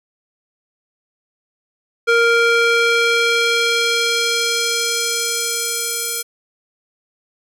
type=tone with band-pass filter sweep; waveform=square; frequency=466.2 Hz; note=A#4; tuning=in tune; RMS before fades=-17 dBFS; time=2.07-6.23 s; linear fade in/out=20 ms; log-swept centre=1500 to 11000 Hz; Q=0.92; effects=none